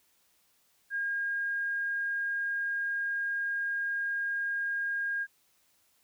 sine tone, 1621 Hz, G#6, 42 cents flat, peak -29 dBFS, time 0.9-5.27 s, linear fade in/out 50 ms, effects white hiss -69 dBFS RMS until 6.03 s

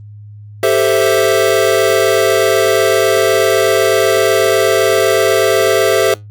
square chord, A minor seventh, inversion third, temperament equal, 392 / 440 / 523.3 / 659.3 Hz, G4 / A4 / C5 / E5, 0 / 0 / 0 / 0 cents, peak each -16 dBFS, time 0.63-6.14 s, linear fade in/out 2 ms, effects added 104 Hz sine -31 dBFS peak until 6.3 s + Opus 32 kbps

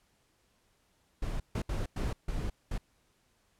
brown noise bursts at uneven times, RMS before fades -33 dBFS, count 6, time 1.22-1.4 / 1.55-1.62 / 1.69-1.86 / 1.96-2.13 / 2.28-2.5 / 2.71-2.78 s, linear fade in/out 5 ms, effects pink hiss -71 dBFS RMS until 3.59 s + low-pass 12000 Hz 12 dB/octave

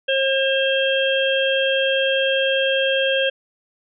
harmonic tone, 537 Hz, C5, 45 cents sharp, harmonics 1 / 3 / 5 / 6, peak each -19 / -24 / -25 / -23 dBFS, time 0.08-3.3 s, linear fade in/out 10 ms, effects none

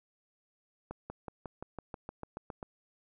accelerating click train, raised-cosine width 1 ms, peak -26 dBFS, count 12, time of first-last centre 0.91-2.628 s, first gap 190 ms, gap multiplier 0.96, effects none

